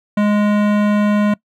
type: tone with hard clipping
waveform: sine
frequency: 207.8 Hz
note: G#3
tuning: 1 cent sharp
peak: -14 dBFS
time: 0.17-1.34 s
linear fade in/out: 5 ms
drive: 18 dB
effects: noise-tail reverb RT60 0.1 s tail -22 dB re dry